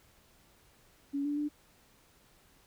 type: tone with pitch steps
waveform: sine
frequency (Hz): 281.4 / 291 / 295.7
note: C#4 / D4 / D4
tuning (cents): +26 / -16 / +12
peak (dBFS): -30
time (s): 1.13-1.49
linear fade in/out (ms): 20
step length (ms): 120
effects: pink hiss -64 dBFS RMS until 2.66 s